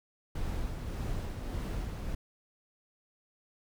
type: noise with tremolo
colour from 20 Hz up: brown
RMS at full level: -34 dBFS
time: 0.35-2.15 s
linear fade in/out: 5 ms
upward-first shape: sine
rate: 1.7 Hz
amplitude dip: 35%
effects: none